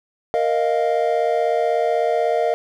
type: chord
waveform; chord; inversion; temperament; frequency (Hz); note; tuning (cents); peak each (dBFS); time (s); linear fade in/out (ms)
triangle; Bb suspended fourth; none; equal; 466.2 / 622.3 / 698.5; Bb4 / Eb5 / F5; 0 / 0 / 0; -19; 0.34-2.54; 0
effects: none